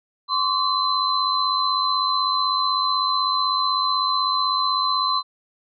sine tone cluster, 1043 / 1139 / 4054 Hz, C6 / C#6 / B7, -6 / +47 / +45 cents, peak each -23 dBFS, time 0.28-5.23 s, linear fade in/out 50 ms, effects none

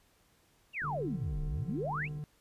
sine exponential two-way sweep, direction down then up, 2916 to 30.57 to 2916 Hz, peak -33 dBFS, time 0.73-2.09 s, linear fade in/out 50 ms, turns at 1.43 s
click train, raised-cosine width 3 ms, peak -39 dBFS, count 90, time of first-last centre 0.82-2.187 s, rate 65.1 Hz
triangle tone with pitch glide, 147.3 to 149.36 Hz, D3 to D3, +6 to +30 cents, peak -35 dBFS, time 0.84-2.24 s, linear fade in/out 0 ms, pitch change +24 cents, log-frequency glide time 1.03-1.15 s
effects pink hiss -68 dBFS RMS until 2.4 s + resampled to 32000 Hz

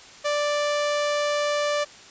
sawtooth tone, 587.3 Hz, D5, in tune, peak -18 dBFS, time 0.24-1.85 s, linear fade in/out 20 ms, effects white hiss -46 dBFS RMS until 2.1 s + resampled to 16000 Hz

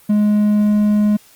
triangle tone, 209.2 Hz, G#3, 13 cents sharp, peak -9 dBFS, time 0.09-1.17 s, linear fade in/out 10 ms, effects white hiss -48 dBFS RMS until 1.35 s + Opus 32 kbps

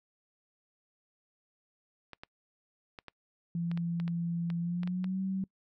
clicks, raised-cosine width 0.3 ms, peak -28 dBFS, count 12, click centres 2.133 / 2.235 / 2.988 / 3.083 / 3.715 / 3.775 / 4 / 4.079 / 4.502 / 4.833 / 4.875 / 5.043 s
sine tone with pitch glide, 170 to 190.82 Hz, F3 to G3, -46 to -46 cents, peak -30 dBFS, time 3.55-5.44 s, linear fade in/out 2 ms, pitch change +200 cents, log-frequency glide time 4.6-5.21 s
effects noise-tail reverb RT60 0.1 s tail -25 dB re dry

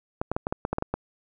clicks, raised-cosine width 1 ms, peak -12 dBFS, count 10, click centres 0.215 / 0.316 / 0.365 / 0.469 / 0.525 / 0.651 / 0.73 / 0.784 / 0.824 / 0.94 s, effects none

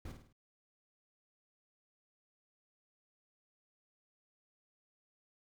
brown noise with echo, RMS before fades -44 dBFS, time 0.05-0.12 s, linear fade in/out 5 ms, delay 52 ms, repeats 4, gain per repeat -6 dB, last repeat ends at 0.328 s, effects none

